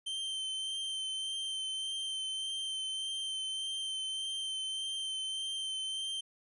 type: tone with vibrato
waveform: 45% pulse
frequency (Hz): 3115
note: G7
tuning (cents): -12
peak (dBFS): -35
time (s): 0.06-6.21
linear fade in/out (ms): 10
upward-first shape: sine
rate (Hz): 1.7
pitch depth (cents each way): 18
effects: resampled to 24000 Hz